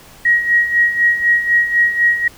sine tone with tremolo, 1896 Hz, A#6, 29 cents sharp, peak -8 dBFS, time 0.25-2.28 s, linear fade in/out 5 ms, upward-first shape sine, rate 4 Hz, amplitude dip 70%, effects pink hiss -42 dBFS RMS until 2.37 s

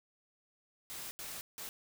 white noise bursts at uneven times, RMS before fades -44 dBFS, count 3, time 0.9-1.11 / 1.19-1.41 / 1.58-1.69 s, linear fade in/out 0 ms, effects none

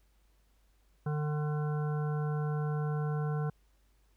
harmonic tone, 150 Hz, D3, 37 cents sharp, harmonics 1 / 3 / 5 / 7 / 9 / 10, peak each -30 / -40 / -44 / -47 / -49 / -50 dBFS, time 1.06-3.5 s, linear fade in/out 5 ms, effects added 50 Hz sine -65 dBFS peak until 4.16 s + pink hiss -74 dBFS RMS until 4.16 s

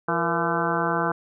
harmonic tone with a mistuned harmonic, 169.2 Hz, E3, 45 cents sharp, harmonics 1 / 2 / 3 / 4 / 5 / 6 / 7 / 8 / 9, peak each -30 / -30 / -30 / -30 / -30 / -30 / -30 / -30 / -30 dBFS, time 0.08-1.12 s, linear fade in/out 5 ms, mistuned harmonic 3, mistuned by -100 cents, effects none

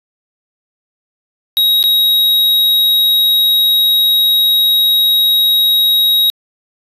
square tone with dropouts, 3805 Hz, A#7, 35 cents sharp, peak -9 dBFS, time 1.57-6.3 s, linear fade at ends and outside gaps 0 ms, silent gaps 1.828-1.839 s, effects resampled to 32000 Hz

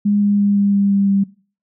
sine tone with pitch steps, 205 / 203.7 / 202.4 / 201.1 / 199.86 / 198.59 / 197.33 Hz, G#3 / G#3 / G#3 / G3 / G3 / G3 / G3, -22 / -33 / -44 / +44 / +34 / +23 / +12 cents, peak -12 dBFS, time 0.05-1.24 s, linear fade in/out 10 ms, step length 170 ms, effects noise-tail reverb RT60 0.4 s tail -21 dB re dry

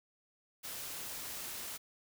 white noise, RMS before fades -43 dBFS, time 0.63-1.78 s, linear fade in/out 20 ms, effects none

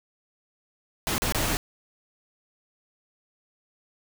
pink noise with dropouts, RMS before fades -26 dBFS, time 1.07-1.57 s, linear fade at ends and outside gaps 0 ms, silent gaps 1.181-1.22 / 1.323-1.347 s, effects none

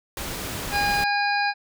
pink noise, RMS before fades -31 dBFS, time 0.17-1.04 s, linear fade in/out 2 ms
harmonic tone, 816 Hz, G#5, 31 cents flat, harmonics 1 / 2 / 3 / 5 / 6, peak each -23 / -25 / -29 / -33 / -33 dBFS, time 0.71-1.54 s, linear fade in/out 50 ms
effects none

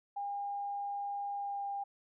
sine tone with pitch glide, 807 to 801 Hz, G#5 to G5, -50 to +37 cents, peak -35 dBFS, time 0.16-1.84 s, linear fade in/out 10 ms, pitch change -13 cents, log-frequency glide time 1.34-1.66 s, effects none

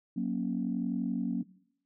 sine chord, F# major, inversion none, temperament equal with one note detuned, 185 / 236.2 / 277.2 Hz, F#3 / A#3 / C#4, 0 / +23 / 0 cents, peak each -33 / -32 / -35 dBFS, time 0.16-1.43 s, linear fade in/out 10 ms, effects noise-tail reverb RT60 0.7 s tail -20 dB re dry + tanh soft clip ceiling -20 dBFS

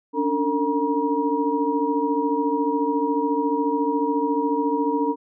sine tone cluster, 280.4 / 294.5 / 453.9 / 954 Hz, C#4 / D4 / A#4 / A#5, +20 / +5 / -46 / +40 cents, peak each -25 dBFS, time 0.13-5.16 s, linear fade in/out 50 ms, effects none

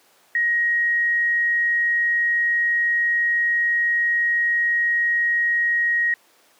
sine tone, 1886 Hz, A#6, 20 cents sharp, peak -17 dBFS, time 0.35-6.14 s, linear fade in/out 2 ms, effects pink hiss -56 dBFS RMS until 6.59 s + high-pass 400 Hz 12 dB/octave

